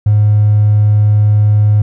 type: tone with hard clipping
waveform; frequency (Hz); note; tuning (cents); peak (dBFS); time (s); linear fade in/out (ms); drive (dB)
triangle; 105; G#2; +19; -6; 0.06-1.82; 5; 3
effects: none

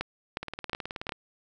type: two click trains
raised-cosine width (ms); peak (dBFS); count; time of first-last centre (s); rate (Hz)
0.3; -19 / -14; 14 / 4; 0.43-1.121 / 0.01-1.093; 18.8 / 2.77
effects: none

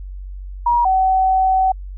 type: tone pair in turn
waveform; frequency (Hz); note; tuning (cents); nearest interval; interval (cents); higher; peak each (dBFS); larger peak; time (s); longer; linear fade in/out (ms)
sine; 954 / 757.2; A#5 / F#5; +40 / +40; major third; 400; first; -12; neither; 0.66-0.85 / 0.85-1.72; second; 5
effects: added 47 Hz sine -28 dBFS peak until 1.97 s

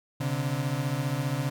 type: beating tone pair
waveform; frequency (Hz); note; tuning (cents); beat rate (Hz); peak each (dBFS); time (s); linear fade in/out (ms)
35% pulse; 129.9 / 144.9; C3 / D3; -12 / -23; 15; -28; 0.2-1.5; 10
effects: none

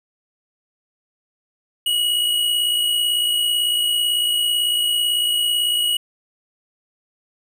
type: tone pair together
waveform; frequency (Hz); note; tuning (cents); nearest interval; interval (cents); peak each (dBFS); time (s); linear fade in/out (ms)
square; 2902 / 2960; F#7 / F#7; -34 / 0; unison; 34; -18 / -28; 1.86-5.97; 5
effects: none

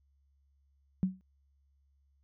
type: tone with exponential decay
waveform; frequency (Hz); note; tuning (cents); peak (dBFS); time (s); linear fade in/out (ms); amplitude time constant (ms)
sine; 187.1; F#3; +20; -22; 1.03-1.21; 0; 38
effects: added 69 Hz sine -67 dBFS peak until 2.23 s

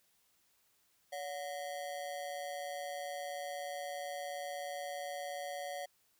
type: ring-modulated tone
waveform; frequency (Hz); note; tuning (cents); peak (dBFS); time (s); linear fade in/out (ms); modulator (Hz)
square; 648; E5; -30; -37; 1.12-5.86; 10; 78.5
effects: white hiss -73 dBFS RMS until 6.19 s

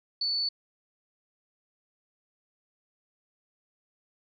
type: tone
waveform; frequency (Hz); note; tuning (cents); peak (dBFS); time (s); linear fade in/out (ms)
sine; 4472; C#8; +14; -26; 0.21-0.49; 5
effects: none

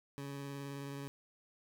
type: tone with vibrato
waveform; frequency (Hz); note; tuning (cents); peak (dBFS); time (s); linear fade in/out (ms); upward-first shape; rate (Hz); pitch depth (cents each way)
20% pulse; 140; C#3; +18; -37; 0.18-1.08; 0; triangle; 19; 21
effects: none

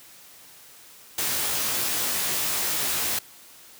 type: noise with comb filter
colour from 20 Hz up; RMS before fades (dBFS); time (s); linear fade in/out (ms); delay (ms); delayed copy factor
white; -26; 1.18-3.19; 5; 18; -1
effects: white hiss -49 dBFS RMS until 3.79 s + high-pass 80 Hz 12 dB/octave

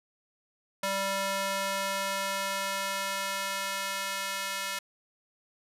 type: tone with high-pass filter sweep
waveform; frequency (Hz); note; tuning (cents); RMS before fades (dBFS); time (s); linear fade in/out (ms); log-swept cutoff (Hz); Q
square; 195.5; G3; -4; -32; 0.83-4.79; 5; 620 to 1500; 0.77
effects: resampled to 32000 Hz

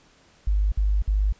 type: tone bursts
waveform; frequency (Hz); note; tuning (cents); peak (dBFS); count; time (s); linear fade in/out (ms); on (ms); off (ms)
sine; 50.7; G#1; -41; -18; 3; 0.47-1.326; 5; 250; 53
effects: pink hiss -57 dBFS RMS until 1.39 s + resampled to 16000 Hz

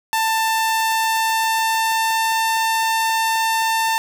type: tone with pitch glide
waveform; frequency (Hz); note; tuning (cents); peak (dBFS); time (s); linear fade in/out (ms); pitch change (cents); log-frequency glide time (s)
sawtooth; 890 to 896.2; A5 to A5; +20 to +32; -13; 0.13-3.98; 0; +12; 0.39-2.52
effects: none

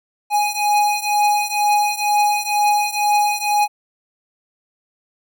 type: beating tone pair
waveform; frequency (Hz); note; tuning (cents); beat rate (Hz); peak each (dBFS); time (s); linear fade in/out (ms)
square; 830 / 832.1; G#5 / G#5; -1 / +3; 2.1; -18 / -20; 0.3-3.68; 50
effects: none

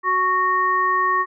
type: harmonic tone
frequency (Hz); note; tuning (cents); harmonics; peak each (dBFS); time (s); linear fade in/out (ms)
370; F#4; 0; 1 / 3 / 5; -29 / -17 / -23; 0.03-1.26; 50
effects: none

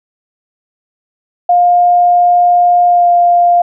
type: tone with pitch glide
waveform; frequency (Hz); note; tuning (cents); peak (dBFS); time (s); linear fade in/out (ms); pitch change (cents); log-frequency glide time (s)
sine; 707 to 699.7; F5 to F5; +21 to +3; -5; 1.49-3.62; 5; -18; 2.86-3.09
effects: none

